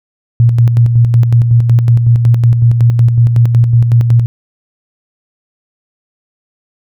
sine tone with tremolo, 117.9 Hz, A#2, 20 cents sharp, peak -3 dBFS, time 0.4-4.26 s, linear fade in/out 0 ms, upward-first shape square, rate 5.4 Hz, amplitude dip 45%, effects none

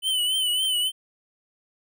square tone with vibrato, 3020 Hz, F#7, 35 cents sharp, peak -22 dBFS, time 0.02-0.92 s, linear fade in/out 50 ms, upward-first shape triangle, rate 3.6 Hz, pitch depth 71 cents each way, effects none

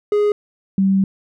triangle / sine tone pair in turn, 415.3 / 193.41 Hz, G#4 / G3, 0 / -23 cents, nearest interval octave + minor second, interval 1323 cents, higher first, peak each -11 / -12 dBFS, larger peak first, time 0.12-0.32 / 0.78-1.04 s, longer second, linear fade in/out 2 ms, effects none

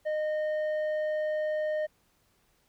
square tone with low-pass filter, 614 Hz, D#5, 23 cents flat, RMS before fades -30 dBFS, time 0.05-1.87 s, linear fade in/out 20 ms, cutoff 1300 Hz, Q 1.7, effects pink hiss -69 dBFS RMS until 2.68 s

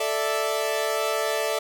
sawtooth chord, A suspended fourth, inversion none, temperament equal, 440 / 587.3 / 659.3 Hz, A4 / D5 / E5, 0 / 0 / 0 cents, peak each -24 dBFS, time 0-1.59 s, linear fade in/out 5 ms, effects none

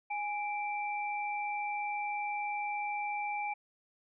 sine tone pair together, 828.4 / 2343 Hz, G#5 / D7, -5 / -5 cents, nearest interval octave + tritone, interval 1800 cents, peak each -34 / -38 dBFS, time 0.1-3.54 s, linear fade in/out 10 ms, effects none

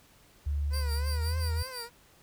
sine tone with pitch glide, 72.3 to 80.22 Hz, D2 to E2, -27 to -47 cents, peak -27 dBFS, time 0.46-1.63 s, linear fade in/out 10 ms, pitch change +180 cents, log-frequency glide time 1.05-1.28 s
15% pulse tone with vibrato, 493.9 Hz, B4, in tune, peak -34 dBFS, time 0.7-1.9 s, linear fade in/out 50 ms, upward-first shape triangle, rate 3.3 Hz, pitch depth 120 cents each way
sawtooth tone with tremolo, 4699 Hz, D8, in tune, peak -34 dBFS, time 0.73-1.88 s, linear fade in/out 5 ms, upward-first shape sine, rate 5.9 Hz, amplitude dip 85%
effects pink hiss -60 dBFS RMS until 2.22 s

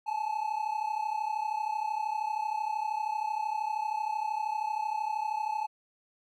triangle tone pair together, 847.1 / 880 Hz, G#5 / A5, +34 / 0 cents, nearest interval minor second, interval 66 cents, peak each -30 / -31 dBFS, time 0.06-5.67 s, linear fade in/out 20 ms, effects none

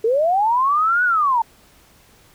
sine linear two-way sweep, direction up then down, 427.3 to 1494 to 880 Hz, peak -14 dBFS, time 0.04-1.42 s, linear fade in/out 5 ms, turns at 1.04 s, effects pink hiss -52 dBFS RMS until 2.34 s

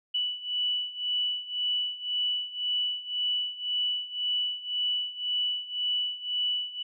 sine beating tone pair, 2960 / 2961.9 Hz, F#7 / F#7, 0 / +1 cents, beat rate 1.9 Hz, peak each -32 / -29 dBFS, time 0.14-6.83 s, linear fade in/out 10 ms, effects none

